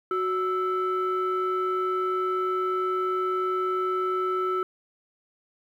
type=tone pair together; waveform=sine; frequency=370 / 1318.5 Hz; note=F#4 / E6; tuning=0 / 0 cents; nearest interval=octave + minor seventh; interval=2200 cents; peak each=-25 dBFS; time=0.11-4.63 s; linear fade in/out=2 ms; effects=tanh soft clip ceiling -19 dBFS + 10-bit